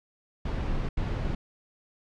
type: noise bursts at uneven times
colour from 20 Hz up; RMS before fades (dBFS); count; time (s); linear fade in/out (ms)
brown; -29; 2; 0.45-0.89 / 0.97-1.35; 5
effects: low-pass 4000 Hz 12 dB/octave